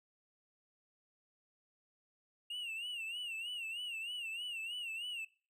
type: tone with vibrato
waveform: triangle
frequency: 2794 Hz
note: F7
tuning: in tune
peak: -38 dBFS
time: 2.5-5.25 s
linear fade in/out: 5 ms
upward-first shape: sine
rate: 3.2 Hz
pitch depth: 110 cents each way
effects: noise-tail reverb RT60 0.4 s tail -21 dB re dry